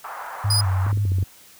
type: band-pass noise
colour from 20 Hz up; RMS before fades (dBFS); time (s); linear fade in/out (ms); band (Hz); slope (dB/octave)
white; -34; 0.04-0.92; 5; 730 to 1300; 24
type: tone with vibrato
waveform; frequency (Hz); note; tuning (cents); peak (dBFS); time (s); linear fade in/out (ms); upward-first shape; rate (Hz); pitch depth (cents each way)
sine; 97.9; G2; -2; -18; 0.44-1.24; 10; square; 2.4; 71
type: tone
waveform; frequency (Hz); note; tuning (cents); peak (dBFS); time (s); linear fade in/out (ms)
30% pulse; 4956; D#8; -8; -16; 0.5-0.61; 5
type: clicks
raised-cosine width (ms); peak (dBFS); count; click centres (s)
3; -21; 7; 0.866 / 0.929 / 0.974 / 1.053 / 1.119 / 1.185 / 1.227
effects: white hiss -49 dBFS RMS until 1.59 s